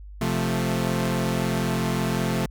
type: chord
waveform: sawtooth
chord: F major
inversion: second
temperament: equal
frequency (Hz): 130.81 / 174.61 / 220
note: C3 / F3 / A3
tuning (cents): 0 / 0 / 0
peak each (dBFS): -23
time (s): 0.21-2.46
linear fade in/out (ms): 5
effects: added 50 Hz sine -38 dBFS peak until 2.5 s